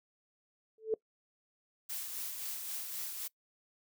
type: tone with exponential growth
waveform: sine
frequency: 440 Hz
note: A4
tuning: in tune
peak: -24 dBFS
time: 0.78-0.94 s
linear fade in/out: 2 ms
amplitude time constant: 34 ms
type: noise with tremolo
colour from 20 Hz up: blue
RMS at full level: -39 dBFS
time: 1.89-3.28 s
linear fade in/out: 10 ms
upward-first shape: sine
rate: 3.8 Hz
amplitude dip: 35%
effects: noise-tail reverb RT60 0.1 s tail -23 dB re dry